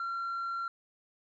sine tone with tanh clipping, 1369 Hz, F6, 35 cents flat, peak -33 dBFS, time 0-0.68 s, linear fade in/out 2 ms, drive 1 dB, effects none

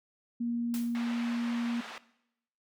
sine tone, 236.3 Hz, A#3, 24 cents sharp, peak -29 dBFS, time 0.4-1.81 s, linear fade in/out 10 ms
white noise with exponential decay, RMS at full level -40 dBFS, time 0.74-1.07 s, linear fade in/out 0 ms, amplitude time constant 70 ms
pink band-pass noise, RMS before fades -44 dBFS, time 0.95-1.98 s, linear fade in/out 0 ms, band 840 to 3100 Hz, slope 12 dB/octave
effects noise-tail reverb RT60 0.8 s tail -18 dB re dry

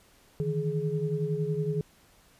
sine tone cluster, 150.6 / 161.4 / 419.8 Hz, D3 / E3 / G#4, +44 / -36 / +19 cents, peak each -31 dBFS, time 0.4-1.81 s, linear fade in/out 0 ms, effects pink hiss -60 dBFS RMS until 2.39 s + resampled to 32000 Hz

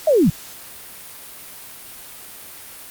sine linear sweep, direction down, 659 to 129.8 Hz, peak -11 dBFS, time 0.07-0.3 s, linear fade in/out 5 ms, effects white hiss -38 dBFS RMS until 2.9 s + Opus 48 kbps

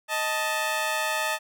15% pulse tone pair together, 626.2 / 880 Hz, D#5 / A5, +11 / 0 cents, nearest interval tritone, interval 589 cents, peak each -22 / -21 dBFS, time 0.08-1.39 s, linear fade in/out 50 ms, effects none

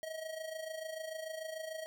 square tone with amplitude modulation, 637 Hz, D#5, 41 cents sharp, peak -38 dBFS, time 0.03-1.86 s, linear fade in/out 0 ms, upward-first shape sine, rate 26.8 Hz, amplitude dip 65%, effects none

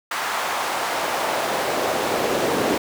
brown noise with high-pass filter sweep, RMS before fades -23 dBFS, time 0.11-2.78 s, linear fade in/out 5 ms, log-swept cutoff 1100 to 370 Hz, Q 1.3, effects none

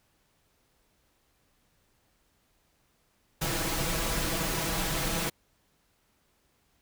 pink noise with comb filter, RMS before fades -30 dBFS, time 3.41-5.3 s, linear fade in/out 10 ms, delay 6.1 ms, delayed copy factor +0.7, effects pink hiss -70 dBFS RMS until 6.81 s

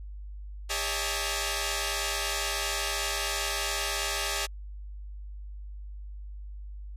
5% pulse tone cluster, 404.3 / 565 / 641 / 881 Hz, G#4 / C#5 / E5 / A5, -46 / +33 / -49 / +2 cents, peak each -23 dBFS, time 0.69-4.47 s, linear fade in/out 20 ms, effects added 50 Hz sine -38 dBFS peak until 6.96 s + resampled to 32000 Hz

